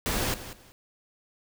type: noise with echo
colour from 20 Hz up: pink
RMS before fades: -28 dBFS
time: 0.06-0.34 s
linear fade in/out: 0 ms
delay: 190 ms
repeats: 2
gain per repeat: -13 dB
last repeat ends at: 0.72 s
effects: none